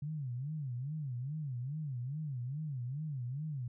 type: tone with vibrato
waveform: sine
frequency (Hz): 137.7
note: C#3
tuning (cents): -11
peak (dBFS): -36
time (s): 0.02-3.68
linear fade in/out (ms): 5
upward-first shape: sine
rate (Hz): 2.4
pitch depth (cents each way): 230
effects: none